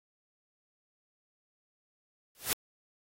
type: noise with exponential growth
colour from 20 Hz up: white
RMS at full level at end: -25 dBFS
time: 2.35-2.53 s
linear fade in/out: 1 ms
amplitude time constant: 38 ms
effects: AAC 48 kbps